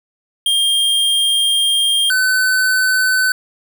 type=tone pair in turn; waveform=square; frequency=3209 / 1514.4 Hz; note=G7 / F#6; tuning=+40 / +40 cents; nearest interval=octave + minor second; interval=1300 cents; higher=first; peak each=-13 dBFS; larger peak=neither; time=0.46-2.1 / 2.1-3.32 s; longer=first; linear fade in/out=2 ms; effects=none